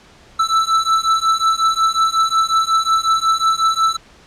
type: beating tone pair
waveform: square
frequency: 1318.5 / 1324 Hz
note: E6 / E6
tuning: 0 / +7 cents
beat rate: 5.5 Hz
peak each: -17 dBFS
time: 0.39-3.97 s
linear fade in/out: 10 ms
effects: pink hiss -46 dBFS RMS until 4.26 s + low-pass 6000 Hz 12 dB/octave